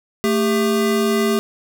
square tone pair together, 222.4 / 399.7 Hz, A3 / G4, +19 / +34 cents, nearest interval minor seventh, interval 1015 cents, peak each -19 dBFS, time 0.24-1.39 s, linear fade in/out 0 ms, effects none

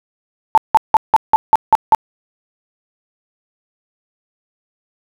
sine tone bursts, 880 Hz, A5, in tune, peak -4 dBFS, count 8, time 0.55-1.948 s, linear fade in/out 0 ms, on 26 ms, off 170 ms, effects 7-bit

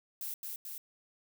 violet noise with echo, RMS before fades -39 dBFS, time 0.21-0.34 s, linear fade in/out 2 ms, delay 220 ms, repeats 2, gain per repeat -2 dB, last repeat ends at 0.78 s, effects none

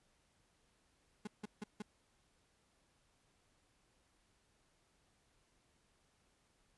35% pulse tone bursts, 210 Hz, G#3, 19 cents sharp, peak -40 dBFS, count 4, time 1.25-1.822 s, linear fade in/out 5 ms, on 23 ms, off 160 ms, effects pink hiss -75 dBFS RMS until 6.77 s + resampled to 24000 Hz

